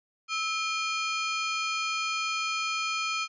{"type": "ring-modulated tone", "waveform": "sawtooth", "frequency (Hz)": 1864.7, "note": "A#6", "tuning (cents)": 0, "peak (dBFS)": -21, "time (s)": [0.28, 3.28], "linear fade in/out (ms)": 50, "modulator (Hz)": 560, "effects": ["resampled to 16000 Hz"]}